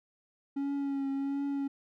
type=tone with vibrato; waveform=triangle; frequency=277.2 Hz; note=C#4; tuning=in tune; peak=-28 dBFS; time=0.56-1.68 s; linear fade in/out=10 ms; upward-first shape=triangle; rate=1.4 Hz; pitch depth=30 cents each way; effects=none